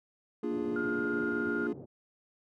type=chord; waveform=triangle; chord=Bb dominant seventh; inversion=none; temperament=equal; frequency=233.1 / 293.7 / 349.2 / 415.3 Hz; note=Bb3 / D4 / F4 / Ab4; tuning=0 / 0 / 0 / 0 cents; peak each=-34 dBFS; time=0.43-1.73 s; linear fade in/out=5 ms
type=band-pass noise; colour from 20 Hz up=white; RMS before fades=-46 dBFS; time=0.49-1.86 s; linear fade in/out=20 ms; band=100 to 460 Hz; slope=24 dB/octave
type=tone; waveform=sine; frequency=1418 Hz; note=F6; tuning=26 cents sharp; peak=-34 dBFS; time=0.76-1.67 s; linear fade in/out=2 ms
effects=none